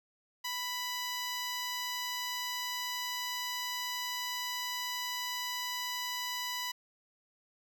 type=tone; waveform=10% pulse; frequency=989 Hz; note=B5; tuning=2 cents sharp; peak=-26 dBFS; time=0.44-6.72 s; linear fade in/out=10 ms; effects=none